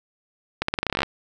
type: accelerating click train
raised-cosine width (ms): 0.3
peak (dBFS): -6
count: 14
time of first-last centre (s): 0.62-1.032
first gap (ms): 64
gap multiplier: 0.87
effects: none